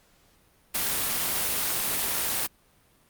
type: noise with amplitude modulation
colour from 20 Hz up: white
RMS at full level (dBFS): -25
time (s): 0.74-2.47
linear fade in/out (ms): 10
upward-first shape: sine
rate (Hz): 218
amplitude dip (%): 45
effects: pink hiss -62 dBFS RMS until 3.09 s + Opus 48 kbps